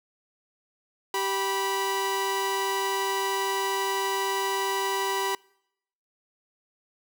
sawtooth tone pair together, 389.5 / 980 Hz, G4 / B5, -11 / -14 cents, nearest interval octave + major third, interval 1597 cents, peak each -25 / -24 dBFS, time 1.14-5.35 s, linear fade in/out 2 ms, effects noise-tail reverb RT60 0.8 s tail -26 dB re dry

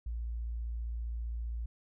sine tone, 57.6 Hz, A#1, 20 cents flat, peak -34 dBFS, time 0.06-1.66 s, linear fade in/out 5 ms, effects none

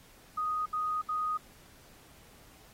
sine tone bursts, 1244.5 Hz, D#6, in tune, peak -29 dBFS, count 3, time 0.37-1.376 s, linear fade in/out 10 ms, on 290 ms, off 68 ms, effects pink hiss -58 dBFS RMS until 2.73 s + AAC 48 kbps

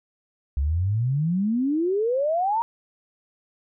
sine exponential sweep, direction up, 65.8 to 950 Hz, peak -20 dBFS, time 0.57-2.62 s, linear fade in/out 0 ms, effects none

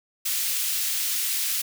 white high-pass noise, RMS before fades -26 dBFS, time 0.25-1.62 s, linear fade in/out 10 ms, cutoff 2400 Hz, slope 12 dB/octave, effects none

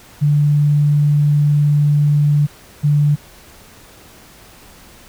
sine tone pair in turn, 146.83 / 146.83 Hz, D3 / D3, 0 / 0 cents, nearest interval unison, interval 0 cents, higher neither, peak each -10 dBFS, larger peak neither, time 0.21-2.47 / 2.83-3.16 s, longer first, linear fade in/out 20 ms, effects pink hiss -43 dBFS RMS until 5.08 s

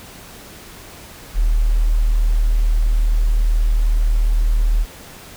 sine tone, 38.81 Hz, D#1, 4 cents flat, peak -12 dBFS, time 1.34-4.86 s, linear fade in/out 50 ms, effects pink hiss -39 dBFS RMS until 5.36 s

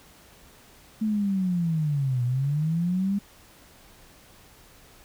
sine linear two-way sweep, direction down then up, 220.4 to 120.4 to 203.8 Hz, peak -22 dBFS, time 1.01-3.19 s, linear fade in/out 10 ms, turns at 2.24 s, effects pink hiss -53 dBFS RMS until 5.04 s

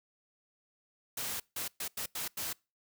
white noise bursts at uneven times, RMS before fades -37 dBFS, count 6, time 1.17-1.4 / 1.56-1.68 / 1.8-1.88 / 1.97-2.06 / 2.15-2.28 / 2.37-2.53 s, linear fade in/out 5 ms, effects noise-tail reverb RT60 0.3 s tail -26 dB re dry

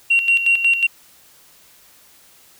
sine tone with tremolo, 2749 Hz, F7, 28 cents flat, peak -10 dBFS, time 0.1-0.87 s, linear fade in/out 10 ms, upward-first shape square, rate 5.5 Hz, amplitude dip 65%, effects tanh soft clip ceiling -7 dBFS + white hiss -50 dBFS RMS until 2.59 s

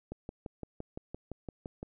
click train, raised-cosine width 2 ms, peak -26 dBFS, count 11, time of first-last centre 0.12-1.829 s, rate 5.85 Hz, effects none

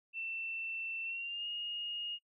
sine tone with pitch glide, 2681 to 2857 Hz, E7 to F7, +29 to +39 cents, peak -37 dBFS, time 0.13-2.19 s, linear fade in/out 50 ms, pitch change +110 cents, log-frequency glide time 1.03-1.47 s, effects noise-tail reverb RT60 0.1 s tail -20 dB re dry

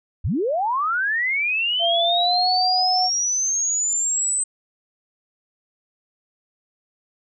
sine linear sweep, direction up, 52.5 to 8150 Hz, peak -19 dBFS, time 0.24-4.44 s, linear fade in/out 10 ms
sine tone with pitch glide, 681 to 738.4 Hz, F5 to F#5, -44 to -4 cents, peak -19 dBFS, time 1.79-3.1 s, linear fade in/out 50 ms, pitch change +140 cents, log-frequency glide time 2.03-2.51 s
effects none

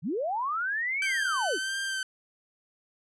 sine linear two-way sweep, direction up then down, 123.5 to 2349 to 246.2 Hz, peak -27 dBFS, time 0.02-1.59 s, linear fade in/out 50 ms, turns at 1.04 s
sawtooth tone with vibrato, 1552 Hz, G6, 18 cents flat, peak -26 dBFS, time 1.02-2.03 s, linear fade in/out 2 ms, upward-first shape sine, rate 1.6 Hz, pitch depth 38 cents each way
effects resampled to 24000 Hz

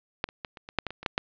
clicks, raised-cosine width 0.3 ms, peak -10 / -27 / -18 / -28 / -25 / -7 / -15 / -22 / -25 / -10 / -9 dBFS, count 11, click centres 0.241 / 0.289 / 0.448 / 0.572 / 0.689 / 0.787 / 0.867 / 0.906 / 1.03 / 1.062 / 1.179 s, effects resampled to 11025 Hz + 8-bit

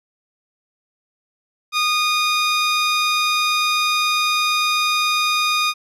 15% pulse tone, 1229 Hz, D#6, 22 cents flat, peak -10 dBFS, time 1.72-5.74 s, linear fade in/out 50 ms, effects low-pass 9000 Hz 12 dB/octave

